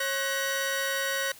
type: tone cluster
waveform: sawtooth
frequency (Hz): 545 / 1499 / 1899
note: C#5 / F#6 / A#6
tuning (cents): -29 / +22 / +32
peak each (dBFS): -28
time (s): 0-1.32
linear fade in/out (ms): 5
effects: white hiss -50 dBFS RMS until 1.39 s